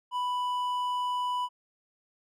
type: tone with hard clipping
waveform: triangle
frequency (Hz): 990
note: B5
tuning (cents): +4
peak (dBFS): -29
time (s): 0.11-1.49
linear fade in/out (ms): 50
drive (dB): 9
effects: none